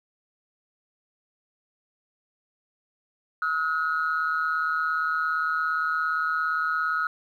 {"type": "tone pair together", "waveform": "sine", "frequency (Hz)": [1285.6, 1443], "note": ["E6", "F#6"], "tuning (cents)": [-44, -44], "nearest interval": "major second", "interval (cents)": 200, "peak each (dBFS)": -25, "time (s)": [3.42, 7.07], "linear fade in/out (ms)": 2, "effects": ["tanh soft clip ceiling -17 dBFS", "10-bit"]}